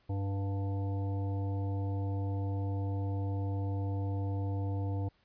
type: harmonic tone with a mistuned harmonic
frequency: 98 Hz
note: G2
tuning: in tune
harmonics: 1 / 3 / 5 / 7 / 9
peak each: -31 / -41 / -45 / -48 / -50 dBFS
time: 0.09-5.09 s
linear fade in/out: 10 ms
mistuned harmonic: 7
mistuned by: +38 cents
effects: pink hiss -70 dBFS RMS until 5.24 s + resampled to 11025 Hz